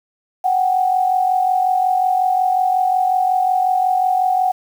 sine tone pair together, 741 / 786.5 Hz, F#5 / G5, +2 / +6 cents, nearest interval minor second, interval 104 cents, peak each -14 / -21 dBFS, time 0.44-4.52 s, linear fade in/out 10 ms, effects 7-bit

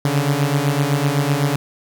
sawtooth beating tone pair, 138.59 / 146.49 Hz, C#3 / D3, 0 / -4 cents, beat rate 7.9 Hz, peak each -15 dBFS, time 0.05-1.56 s, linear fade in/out 2 ms, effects 8-bit

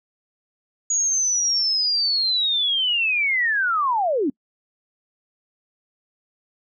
sine linear sweep, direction down, 6760 to 246.9 Hz, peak -18 dBFS, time 0.9-4.3 s, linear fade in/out 5 ms, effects noise-tail reverb RT60 0.1 s tail -26 dB re dry

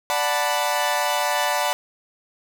sawtooth chord, B minor seventh, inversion first, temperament equal, 587.3 / 740 / 880 / 987.8 Hz, D5 / F#5 / A5 / B5, 0 / 0 / 0 / 0 cents, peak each -22 dBFS, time 0.1-1.73 s, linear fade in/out 0 ms, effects none

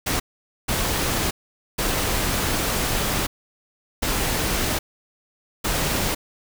pink noise bursts at uneven times, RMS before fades -23 dBFS, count 5, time 0.06-0.2 / 0.68-1.31 / 1.78-3.27 / 4.02-4.79 / 5.64-6.15 s, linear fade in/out 10 ms, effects none

